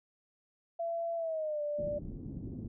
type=tone with pitch glide; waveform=sine; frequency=673 to 589.3 Hz; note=E5 to D5; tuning=+36 to +6 cents; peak=-32 dBFS; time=0.79-1.99 s; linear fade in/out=10 ms; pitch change=-230 cents; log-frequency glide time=1.16-1.62 s
type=low-pass noise; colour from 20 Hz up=white; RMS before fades=-42 dBFS; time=1.78-2.68 s; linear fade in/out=10 ms; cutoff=280 Hz; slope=24 dB/octave
effects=none